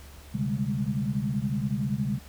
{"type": "tone cluster", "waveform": "sine", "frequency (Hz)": [128.8, 143.2, 198.7, 209.4], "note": ["C3", "D3", "G3", "G#3"], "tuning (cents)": [-27, -43, 24, 15], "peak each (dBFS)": -31, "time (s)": [0.34, 2.19], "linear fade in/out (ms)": 10, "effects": ["added 71 Hz sine -46 dBFS peak until 2.28 s", "pink hiss -51 dBFS RMS until 2.28 s"]}